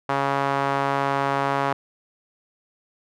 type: tone with band-pass filter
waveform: sawtooth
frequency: 138.59 Hz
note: C#3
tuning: in tune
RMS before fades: -23 dBFS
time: 0.09-1.73 s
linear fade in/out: 5 ms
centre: 1000 Hz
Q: 1.5
effects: none